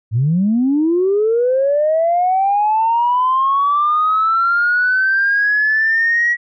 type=linear sweep; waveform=sine; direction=up; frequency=103.2 to 1927 Hz; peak=-11 dBFS; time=0.11-6.37 s; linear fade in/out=50 ms; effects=tanh soft clip ceiling -7 dBFS